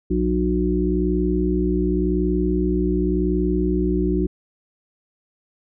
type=harmonic tone; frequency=60.9 Hz; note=B1; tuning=24 cents flat; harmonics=1 / 3 / 5 / 6; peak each=-23 / -23 / -23 / -23 dBFS; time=0.1-4.27 s; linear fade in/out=10 ms; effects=none